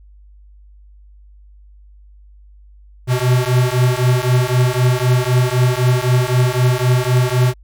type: beating tone pair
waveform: square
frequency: 123.47 / 127.37 Hz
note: B2 / C3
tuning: 0 / -46 cents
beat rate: 3.9 Hz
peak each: -16 dBFS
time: 3.07-7.54 s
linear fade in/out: 50 ms
effects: added 50 Hz sine -41 dBFS peak until 7.63 s